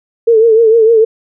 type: tone with vibrato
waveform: sine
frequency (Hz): 449.8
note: A4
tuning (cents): +38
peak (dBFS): -4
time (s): 0.27-1.05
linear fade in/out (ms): 10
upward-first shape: triangle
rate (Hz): 6.6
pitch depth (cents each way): 81
effects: none